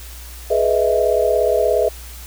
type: chord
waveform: sine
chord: E major seventh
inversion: first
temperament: equal with one note detuned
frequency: 422.1 / 493.9 / 622.3 / 659.3 Hz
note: G#4 / B4 / D#5 / E5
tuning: +28 / 0 / 0 / 0 cents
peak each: -19 dBFS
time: 0.5-1.89 s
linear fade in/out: 10 ms
effects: added 60 Hz sine -34 dBFS peak until 2.26 s + white hiss -39 dBFS RMS until 2.26 s